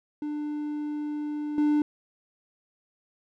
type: tone with level steps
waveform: triangle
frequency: 297.6 Hz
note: D4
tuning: 23 cents sharp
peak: -27 / -18 dBFS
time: 0.22-1.82 s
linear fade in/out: 2 ms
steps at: 1.58 s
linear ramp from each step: 2 ms
effects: none